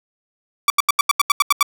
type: tone bursts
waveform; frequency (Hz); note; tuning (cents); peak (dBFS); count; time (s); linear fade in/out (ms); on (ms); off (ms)
sawtooth; 1152; D6; -34; -7; 10; 0.68-1.628; 2; 21; 82
effects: none